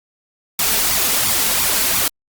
white noise with flanger, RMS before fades -17 dBFS, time 0.59-2.08 s, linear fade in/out 2 ms, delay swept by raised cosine 0.85 to 4.55 ms, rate 2.9 Hz, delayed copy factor +0.7, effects Opus 48 kbps

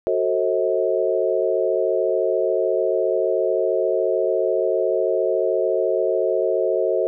sine chord, F# diminished seventh, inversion none, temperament just, 370 / 444 / 532.8 / 639.4 Hz, F#4 / A4 / C5 / Eb5, 0 / +16 / +31 / +47 cents, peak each -23 dBFS, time 0.07-7.07 s, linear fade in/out 0 ms, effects none

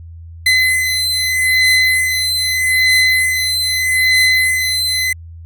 30% pulse beating tone pair, 2032 / 2032.8 Hz, B6 / B6, +49 / +49 cents, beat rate 0.8 Hz, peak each -12 dBFS, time 0.46-5.13 s, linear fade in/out 5 ms, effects added 83 Hz sine -31 dBFS peak until 5.45 s

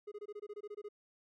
triangle tone bursts, 415.3 Hz, G#4, in tune, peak -40 dBFS, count 12, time 0.07-0.888 s, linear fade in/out 10 ms, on 48 ms, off 22 ms, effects none

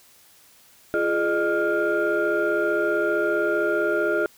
sine tone cluster, 343.7 / 419.1 / 609 / 1405 Hz, F4 / G#4 / D#5 / F6, -28 / +16 / -37 / +10 cents, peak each -24 dBFS, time 0.94-4.26 s, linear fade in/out 0 ms, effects tanh soft clip ceiling -14 dBFS + white hiss -54 dBFS RMS until 4.37 s

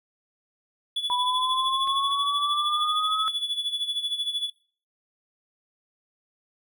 triangle tone with tremolo, 3426 Hz, A7, 47 cents flat, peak -22 dBFS, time 0.96-4.5 s, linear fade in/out 5 ms, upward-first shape sine, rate 13 Hz, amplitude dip 70%
sine exponential sweep, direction up, 979 to 1291 Hz, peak -24 dBFS, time 1.1-3.28 s, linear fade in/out 0 ms
clicks, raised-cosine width 0.3 ms, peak -27 / -34 dBFS, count 2, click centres 1.874 / 2.114 s
effects noise-tail reverb RT60 0.5 s tail -22 dB re dry

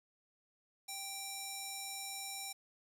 square tone with band-pass filter, 784 Hz, G5, in tune, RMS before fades -44 dBFS, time 0.88-2.53 s, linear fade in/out 10 ms, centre 8700 Hz, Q 0.97, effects 10-bit

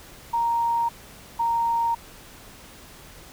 sine tone pair in turn, 932.3 / 928.1 Hz, A#5 / A#5, 0 / -8 cents, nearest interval unison, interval 8 cents, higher first, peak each -20 dBFS, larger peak neither, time 0.33-0.89 / 1.39-1.95 s, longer neither, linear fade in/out 10 ms, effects pink hiss -46 dBFS RMS until 3.32 s

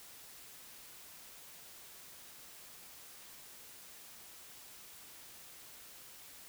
silence, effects white hiss -54 dBFS RMS until 6.48 s

